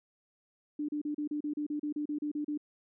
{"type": "tone bursts", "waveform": "sine", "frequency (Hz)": 296.7, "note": "D4", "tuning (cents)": 18, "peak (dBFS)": -31, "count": 14, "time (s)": [0.79, 2.576], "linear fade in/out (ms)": 5, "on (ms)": 96, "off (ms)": 34, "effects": []}